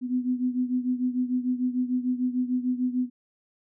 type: beating tone pair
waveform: sine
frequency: 249.2 / 255.9 Hz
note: B3 / C4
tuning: +16 / -38 cents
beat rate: 6.7 Hz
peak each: -25 / -29 dBFS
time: 0.01-3.1 s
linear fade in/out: 50 ms
effects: none